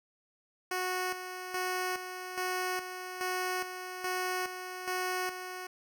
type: tone with tremolo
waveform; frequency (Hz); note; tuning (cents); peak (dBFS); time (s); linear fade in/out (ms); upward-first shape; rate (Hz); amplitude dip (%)
10% pulse; 367.2; F#4; -13; -23; 0.71-5.67; 5; square; 1.2; 60
effects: none